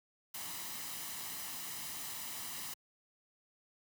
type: noise with comb filter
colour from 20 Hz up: white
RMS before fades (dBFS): -43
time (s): 0.34-2.74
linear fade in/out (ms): 5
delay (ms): 1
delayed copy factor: +0.5
effects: high-pass 100 Hz 12 dB/octave